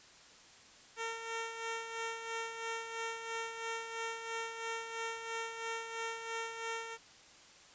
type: tone with tremolo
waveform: 10% pulse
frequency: 455.5 Hz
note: A#4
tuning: 40 cents flat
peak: -28 dBFS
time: 0.96-6.98 s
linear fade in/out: 50 ms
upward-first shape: sine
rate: 3 Hz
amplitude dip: 55%
effects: white hiss -58 dBFS RMS until 7.74 s + resampled to 16000 Hz